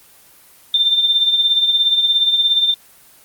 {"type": "tone with tremolo", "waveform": "sine", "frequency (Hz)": 3586, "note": "A7", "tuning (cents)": 32, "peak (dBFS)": -9, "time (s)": [0.74, 2.74], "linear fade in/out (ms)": 2, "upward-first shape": "triangle", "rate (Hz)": 17, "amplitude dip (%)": 65, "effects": ["white hiss -47 dBFS RMS until 3.24 s", "Opus 24 kbps"]}